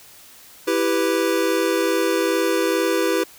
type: chord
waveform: square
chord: E minor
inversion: none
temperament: equal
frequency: 329.6 / 392 / 493.9 Hz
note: E4 / G4 / B4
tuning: 0 / 0 / 0 cents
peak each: -23 dBFS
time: 0.67-3.24 s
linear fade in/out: 10 ms
effects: white hiss -46 dBFS RMS until 3.38 s